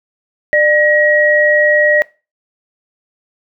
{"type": "tone pair together", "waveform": "sine", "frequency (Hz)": [598.5, 1900], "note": ["D5", "A#6"], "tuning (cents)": [33, 33], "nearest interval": "octave + minor sixth", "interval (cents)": 2000, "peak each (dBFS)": -11, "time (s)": [0.53, 2.02], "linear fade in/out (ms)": 0, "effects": ["noise-tail reverb RT60 0.3 s tail -22 dB re dry"]}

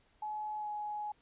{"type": "tone with pitch glide", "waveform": "sine", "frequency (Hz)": [850, 838.8], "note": ["G#5", "G#5"], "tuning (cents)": [40, 17], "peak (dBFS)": -36, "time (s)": [0.22, 1.12], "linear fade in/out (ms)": 5, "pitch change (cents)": -23, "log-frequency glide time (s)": [0.58, 0.68], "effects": ["pink hiss -70 dBFS RMS until 1.21 s", "resampled to 8000 Hz"]}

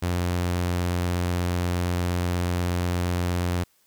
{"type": "tone", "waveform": "sawtooth", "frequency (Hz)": 88.4, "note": "F2", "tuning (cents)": 22, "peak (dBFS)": -19, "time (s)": [0.02, 3.64], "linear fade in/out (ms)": 10, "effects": ["white hiss -64 dBFS RMS until 3.86 s"]}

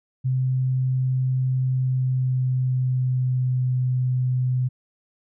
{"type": "tone with pitch glide", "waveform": "sine", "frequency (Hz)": [129.4, 127.03], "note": ["C3", "B2"], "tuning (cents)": [-19, 49], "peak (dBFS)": -19, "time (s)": [0.24, 4.69], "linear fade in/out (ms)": 20, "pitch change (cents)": -32, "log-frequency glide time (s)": [1.68, 3.73], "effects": []}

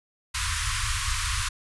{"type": "band-stop noise", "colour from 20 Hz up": "pink", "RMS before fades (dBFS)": -27, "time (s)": [0.34, 1.49], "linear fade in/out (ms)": 10, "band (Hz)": [110, 1000], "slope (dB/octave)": 96, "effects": ["resampled to 24000 Hz"]}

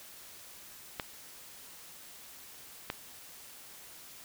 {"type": "clicks", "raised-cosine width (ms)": 0.3, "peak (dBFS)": -17, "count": 2, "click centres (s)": [0.998, 2.901], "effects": ["white hiss -51 dBFS RMS until 4.24 s"]}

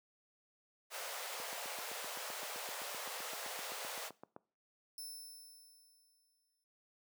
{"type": "high-pass noise", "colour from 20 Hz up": "pink", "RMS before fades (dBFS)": -44, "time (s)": [0.9, 4.11], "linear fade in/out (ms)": 50, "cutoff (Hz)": 470, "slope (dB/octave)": 48}
{"type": "click train", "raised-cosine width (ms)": 1, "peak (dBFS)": -34, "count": 24, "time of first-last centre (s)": [1.4, 4.364], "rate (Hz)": 7.76}
{"type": "tone with exponential decay", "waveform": "15% pulse", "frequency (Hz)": 5300, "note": "E8", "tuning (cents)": 9, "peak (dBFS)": -38, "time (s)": [4.98, 6.64], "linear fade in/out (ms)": 1, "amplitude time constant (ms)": 360}
{"effects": ["noise-tail reverb RT60 0.4 s tail -21 dB re dry", "high-pass 200 Hz 12 dB/octave"]}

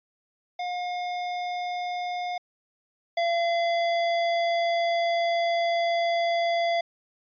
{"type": "tone pair in turn", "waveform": "square", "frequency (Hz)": [715, 681.8], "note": ["F5", "F5"], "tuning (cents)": [41, -42], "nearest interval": "minor second", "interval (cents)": 83, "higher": "first", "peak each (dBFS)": [-29, -23], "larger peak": "second", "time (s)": [[0.59, 2.38], [3.17, 6.81]], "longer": "second", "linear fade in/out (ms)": 5, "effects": ["resampled to 11025 Hz"]}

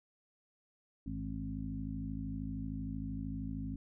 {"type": "harmonic tone with a mistuned harmonic", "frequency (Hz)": 53, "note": "G#1", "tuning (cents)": 36, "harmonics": [1, 2, 3, 4, 5], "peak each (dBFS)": [-43, -45, -44, -44, -42], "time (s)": [1.06, 3.76], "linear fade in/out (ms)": 5, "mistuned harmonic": 2, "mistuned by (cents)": -61, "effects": []}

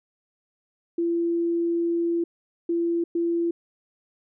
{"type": "tone bursts at uneven times", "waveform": "sine", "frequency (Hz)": 339.2, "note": "E4", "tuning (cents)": 50, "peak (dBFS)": -21, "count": 3, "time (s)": [[0.98, 2.24], [2.69, 3.04], [3.15, 3.51]], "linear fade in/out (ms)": 5, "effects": []}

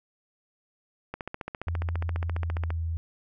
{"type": "click train", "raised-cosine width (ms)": 0.5, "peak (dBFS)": -19, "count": 24, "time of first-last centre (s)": [1.14, 2.705], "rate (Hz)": 14.7}
{"type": "tone with pitch glide", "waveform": "sine", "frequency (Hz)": [84.3, 82.18], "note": ["E2", "E2"], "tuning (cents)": [39, -5], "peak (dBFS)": -27, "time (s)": [1.67, 2.97], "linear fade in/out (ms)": 0, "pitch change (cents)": -44, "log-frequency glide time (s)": [2.22, 2.77]}
{"effects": []}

